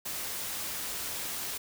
white noise, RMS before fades -36 dBFS, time 0.05-1.58 s, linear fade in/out 10 ms, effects none

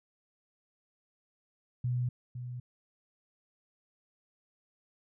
sine tone with echo, 123.6 Hz, B2, 2 cents sharp, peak -28 dBFS, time 1.84-2.09 s, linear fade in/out 5 ms, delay 510 ms, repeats 1, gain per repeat -9 dB, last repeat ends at 2.6 s, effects none

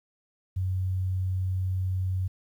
sine tone, 93.1 Hz, F#2, 11 cents sharp, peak -25 dBFS, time 0.56-2.28 s, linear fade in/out 10 ms, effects 10-bit

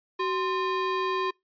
square ring-modulated tone, 710 Hz, F5, 28 cents sharp, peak -23 dBFS, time 0.19-1.31 s, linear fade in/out 10 ms, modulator 333 Hz, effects noise-tail reverb RT60 0.2 s tail -26 dB re dry + resampled to 11025 Hz

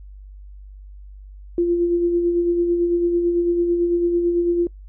sine tone with tremolo, 345.7 Hz, F4, 18 cents flat, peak -14 dBFS, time 1.58-4.67 s, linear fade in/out 2 ms, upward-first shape sine, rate 9 Hz, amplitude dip 40%, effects noise-tail reverb RT60 0.1 s tail -24 dB re dry + added 49 Hz sine -37 dBFS peak until 4.88 s

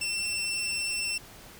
20% pulse tone, 2697 Hz, E7, 39 cents sharp, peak -24 dBFS, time 0.01-1.18 s, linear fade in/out 5 ms, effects pink hiss -49 dBFS RMS until 1.59 s

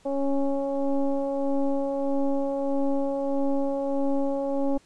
sine tone with frequency modulation, 276.8 Hz, C#4, 2 cents flat, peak -22 dBFS, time 0.05-4.78 s, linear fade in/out 10 ms, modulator 276 Hz, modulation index 1.4, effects pink hiss -59 dBFS RMS until 4.85 s + resampled to 22050 Hz

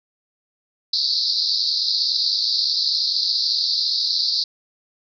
white band-pass noise, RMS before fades -21 dBFS, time 0.93-4.44 s, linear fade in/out 5 ms, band 4000 to 5000 Hz, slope 96 dB/octave, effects none

